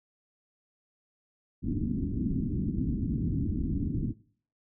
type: low-pass noise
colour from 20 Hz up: white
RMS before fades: -30 dBFS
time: 1.62-4.14 s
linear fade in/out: 50 ms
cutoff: 300 Hz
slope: 48 dB/octave
effects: noise-tail reverb RT60 0.5 s tail -19 dB re dry